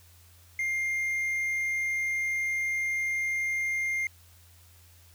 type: tone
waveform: triangle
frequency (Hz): 2112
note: C7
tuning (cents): +16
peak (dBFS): -25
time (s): 0.59-4.07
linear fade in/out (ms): 2
effects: added 86 Hz sine -55 dBFS peak until 5.14 s + white hiss -59 dBFS RMS until 5.14 s